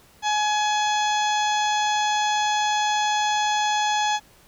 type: harmonic tone with a mistuned harmonic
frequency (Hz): 843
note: G#5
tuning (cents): +26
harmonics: 1 / 2 / 3 / 4 / 5 / 6 / 7 / 8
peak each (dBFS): -21 / -29 / -33 / -29 / -37 / -39 / -34 / -37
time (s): 0.22-4.2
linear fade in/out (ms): 50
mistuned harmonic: 7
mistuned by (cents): +68
effects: pink hiss -54 dBFS RMS until 4.47 s